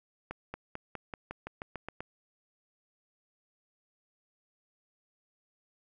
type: accelerating click train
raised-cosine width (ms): 0.5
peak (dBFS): -23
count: 11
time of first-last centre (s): 0.31-2.005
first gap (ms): 230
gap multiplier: 0.93
effects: none